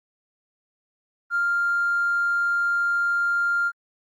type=tone with tanh clipping; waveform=triangle; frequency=1396.9 Hz; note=F6; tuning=in tune; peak=-19 dBFS; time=1.3-3.72 s; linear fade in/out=50 ms; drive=1 dB; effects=Opus 32 kbps